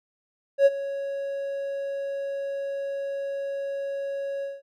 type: tone with ADSR envelope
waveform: triangle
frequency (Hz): 554.4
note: C#5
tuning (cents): 0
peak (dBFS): -9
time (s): 0.58-4.62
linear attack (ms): 79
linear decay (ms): 32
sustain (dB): -17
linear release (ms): 190
effects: tanh soft clip ceiling -5 dBFS